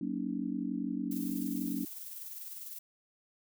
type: chord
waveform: sine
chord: D# minor seventh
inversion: first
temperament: just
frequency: 186.68 / 233.3 / 280 / 311.1 Hz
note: F#3 / A#3 / C#4 / D#4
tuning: +16 / +2 / +18 / 0 cents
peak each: -39 / -37 / -36 / -41 dBFS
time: 0.01-1.85 s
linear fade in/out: 5 ms
type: noise with tremolo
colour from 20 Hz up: violet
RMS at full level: -43 dBFS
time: 1.11-2.79 s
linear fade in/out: 5 ms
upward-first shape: square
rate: 20 Hz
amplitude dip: 35%
effects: none